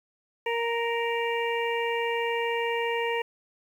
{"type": "harmonic tone", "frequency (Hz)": 466.2, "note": "A#4", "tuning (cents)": 0, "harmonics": [1, 2, 4, 5, 6], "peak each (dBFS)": [-28, -31, -34, -35, -36], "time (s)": [0.46, 3.22], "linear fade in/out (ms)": 5, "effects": ["9-bit"]}